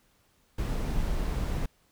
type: noise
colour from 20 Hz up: brown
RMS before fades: -29 dBFS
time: 0.58-1.66 s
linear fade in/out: 5 ms
effects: pink hiss -67 dBFS RMS until 1.91 s